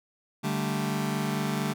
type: chord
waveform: sawtooth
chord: D suspended fourth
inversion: none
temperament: just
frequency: 146.83 / 195.78 / 220.2 Hz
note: D3 / G3 / A3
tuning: 0 / -2 / +2 cents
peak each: -27 dBFS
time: 0.43-1.74 s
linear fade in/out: 20 ms
effects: none